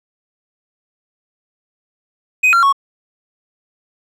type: tone with pitch steps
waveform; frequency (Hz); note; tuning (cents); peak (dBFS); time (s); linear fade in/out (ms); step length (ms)
triangle; 2507 / 1375 / 1107; D#7 / F6 / C#6; +12 / -27 / -3; -7; 2.43-2.727; 10; 99
effects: none